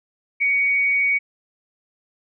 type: tone with frequency modulation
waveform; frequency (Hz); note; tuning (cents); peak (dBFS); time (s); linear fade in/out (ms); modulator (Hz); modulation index
sine; 2244; C#7; +21; -16; 0.4-1.19; 20; 181; 0.22
effects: none